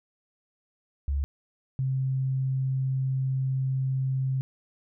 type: tone pair in turn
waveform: sine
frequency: 70.1 / 132.33 Hz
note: C#2 / C3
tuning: +20 / +20 cents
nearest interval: major seventh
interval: 1100 cents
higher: second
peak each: -24 dBFS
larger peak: neither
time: 1.08-1.24 / 1.79-4.41 s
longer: second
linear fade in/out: 0 ms
effects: none